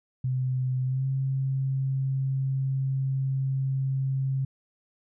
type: tone with pitch glide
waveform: sine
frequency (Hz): 128.7 to 134.09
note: C3 to C3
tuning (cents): -28 to +43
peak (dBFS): -24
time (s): 0.24-4.45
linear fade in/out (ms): 5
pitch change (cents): +71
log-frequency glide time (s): 0.86-1.06
effects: none